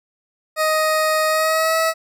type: tone with pitch glide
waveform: 20% pulse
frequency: 625 to 647.4 Hz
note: D#5 to E5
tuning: +8 to -31 cents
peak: -11 dBFS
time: 0.56-1.94 s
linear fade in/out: 50 ms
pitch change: +61 cents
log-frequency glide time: 1.28-1.77 s
effects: none